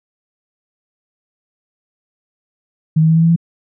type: tone with pitch steps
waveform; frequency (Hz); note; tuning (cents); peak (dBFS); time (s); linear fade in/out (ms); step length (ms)
sine; 157.6 / 159.62 / 161.66 / 163.72 / 165.82 / 167.94; D#3 / D#3 / E3 / E3 / E3 / E3; +23 / +45 / -33 / -12 / +11 / +33; -8; 2.96-3.362; 10; 67
effects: none